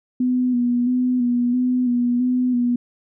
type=tone with vibrato; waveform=sine; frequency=246.9 Hz; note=B3; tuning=in tune; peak=-16 dBFS; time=0.2-2.76 s; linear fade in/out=5 ms; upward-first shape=square; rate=1.5 Hz; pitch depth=29 cents each way; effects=none